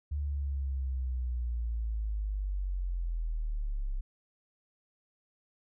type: linear sweep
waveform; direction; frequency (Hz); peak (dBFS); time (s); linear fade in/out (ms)
sine; down; 73.42 to 32.7; -30; 0.11-4.01; 10
effects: none